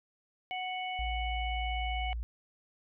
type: harmonic tone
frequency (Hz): 740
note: F#5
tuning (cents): 0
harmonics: 1 / 3 / 4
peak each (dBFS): -36 / -39 / -42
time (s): 0.51-2.13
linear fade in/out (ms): 0
type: tone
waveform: sine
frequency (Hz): 57.9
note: A#1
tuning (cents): -11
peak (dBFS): -33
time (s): 0.99-2.23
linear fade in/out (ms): 0
effects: none